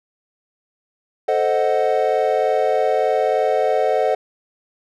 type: chord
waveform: triangle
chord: A diminished seventh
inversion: none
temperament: equal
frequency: 440 / 523.3 / 622.3 / 740 Hz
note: A4 / C5 / Eb5 / Gb5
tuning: 0 / 0 / 0 / 0 cents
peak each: -19 dBFS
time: 1.28-4.15 s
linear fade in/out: 5 ms
effects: none